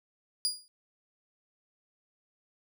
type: tone with exponential decay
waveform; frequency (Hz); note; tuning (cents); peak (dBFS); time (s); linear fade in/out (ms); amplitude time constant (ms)
30% pulse; 4860; D#8; -42; -21; 0.45-0.68; 0; 48
effects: none